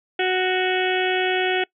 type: harmonic tone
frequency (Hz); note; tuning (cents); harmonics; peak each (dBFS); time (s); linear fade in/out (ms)
370; F#4; 0; 1 / 2 / 4 / 5 / 6 / 7 / 8 / 9; -22 / -25 / -28 / -29 / -30 / -30 / -31 / -32; 0.19-1.64; 5
effects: noise-tail reverb RT60 0.1 s tail -23 dB re dry